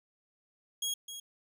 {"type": "tone with echo", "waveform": "20% pulse", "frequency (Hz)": 3297, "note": "G#7", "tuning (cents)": -13, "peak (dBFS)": -26, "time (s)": [0.82, 0.94], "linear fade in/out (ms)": 5, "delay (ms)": 260, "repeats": 1, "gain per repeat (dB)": -10, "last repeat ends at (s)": 1.2, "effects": []}